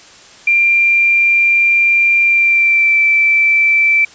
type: tone with pitch glide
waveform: sine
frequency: 2379 to 2330 Hz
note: D7 to D7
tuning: +22 to -14 cents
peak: -8 dBFS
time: 0.47-4.05 s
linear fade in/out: 5 ms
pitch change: -36 cents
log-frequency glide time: 2.23-3 s
effects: white hiss -40 dBFS RMS until 4.14 s + resampled to 16000 Hz